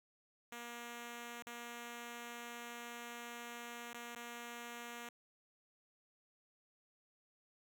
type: tone with dropouts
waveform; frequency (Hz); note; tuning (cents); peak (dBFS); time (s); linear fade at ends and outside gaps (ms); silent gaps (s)
5% pulse; 237.6; A#3; +33; -35; 0.52-5.09; 2; 1.424-1.468 / 3.933-3.944 / 4.152-4.16
effects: none